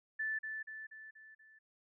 sine tone with echo, 1754 Hz, A6, 6 cents flat, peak -34 dBFS, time 0.19-0.39 s, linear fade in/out 10 ms, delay 240 ms, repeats 5, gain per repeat -5 dB, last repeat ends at 1.59 s, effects none

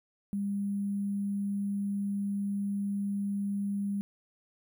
sine tone with sample-and-hold, 200.5 Hz, G3, 39 cents sharp, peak -29 dBFS, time 0.33-4.01 s, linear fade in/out 0 ms, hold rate 11025 Hz, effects none

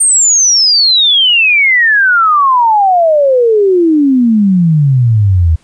sine exponential sweep, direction down, 8870 to 77.78 Hz, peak -5 dBFS, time 0-5.56 s, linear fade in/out 10 ms, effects pink hiss -50 dBFS RMS until 5.63 s + resampled to 22050 Hz

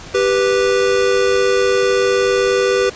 square tone pair together, 392.3 / 491.9 Hz, G4 / B4, +1 / -7 cents, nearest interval major third, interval 392 cents, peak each -16 dBFS, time 0.14-2.9 s, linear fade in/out 10 ms, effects pink hiss -35 dBFS RMS until 2.95 s + resampled to 16000 Hz

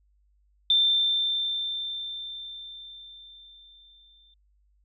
sine tone with exponential decay, 3569 Hz, A7, 24 cents sharp, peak -17 dBFS, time 0.7-4.34 s, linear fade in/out 2 ms, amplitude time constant 790 ms, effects added 50 Hz sine -62 dBFS peak until 4.84 s

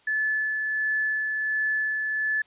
sine tone with tremolo, 1732 Hz, A6, 28 cents flat, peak -22 dBFS, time 0.07-2.42 s, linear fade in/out 5 ms, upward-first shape sine, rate 1.4 Hz, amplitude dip 30%, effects white hiss -60 dBFS RMS until 2.46 s + resampled to 8000 Hz

